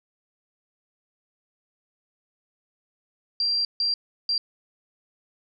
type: tone bursts at uneven times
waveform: sine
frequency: 4733 Hz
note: D8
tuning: 13 cents sharp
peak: -21 dBFS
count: 3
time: 3.4-3.65 / 3.8-3.94 / 4.29-4.38 s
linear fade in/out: 2 ms
effects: none